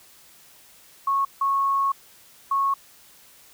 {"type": "tone bursts at uneven times", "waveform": "sine", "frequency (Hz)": 1100, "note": "C#6", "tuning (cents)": -14, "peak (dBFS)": -19, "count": 3, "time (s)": [[1.07, 1.25], [1.41, 1.92], [2.51, 2.74]], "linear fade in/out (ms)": 5, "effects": ["white hiss -52 dBFS RMS until 3.53 s"]}